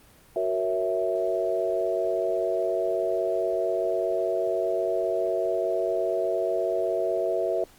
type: chord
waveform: sine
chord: F# dominant seventh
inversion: none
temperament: equal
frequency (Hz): 370 / 466.2 / 554.4 / 659.3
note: F#4 / A#4 / C#5 / E5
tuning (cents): 0 / 0 / 0 / 0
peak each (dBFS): -29 / -30 / -32 / -26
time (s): 0.36-7.64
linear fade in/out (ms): 2
effects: pink hiss -55 dBFS RMS until 7.78 s + Opus 32 kbps